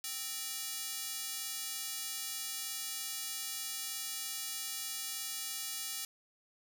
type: tone with high-pass filter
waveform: square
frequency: 261.6 Hz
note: C4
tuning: in tune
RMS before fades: -40 dBFS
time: 0.04-6.05 s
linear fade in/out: 2 ms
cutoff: 4700 Hz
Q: 0.59
effects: none